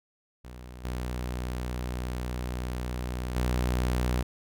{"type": "tone with level steps", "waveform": "sawtooth", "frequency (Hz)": 61.7, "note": "B1", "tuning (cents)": -1, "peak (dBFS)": [-38, -27, -21], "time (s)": [0.44, 4.23], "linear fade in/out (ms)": 10, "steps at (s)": [0.84, 3.36], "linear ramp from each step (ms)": 5, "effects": []}